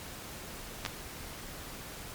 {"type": "clicks", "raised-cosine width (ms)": 0.2, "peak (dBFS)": -15, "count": 2, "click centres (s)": [0.851, 0.862], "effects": ["pink hiss -44 dBFS RMS until 2.14 s", "MP3 96 kbps"]}